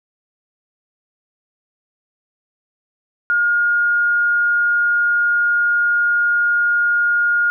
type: tone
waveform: sine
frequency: 1424 Hz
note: F6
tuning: 33 cents sharp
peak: -13 dBFS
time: 3.3-7.5 s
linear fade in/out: 0 ms
effects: none